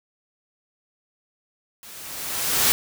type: noise with level ramp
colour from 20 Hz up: white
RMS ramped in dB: -43 to -17 dBFS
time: 1.83-2.72 s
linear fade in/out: 0 ms
effects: none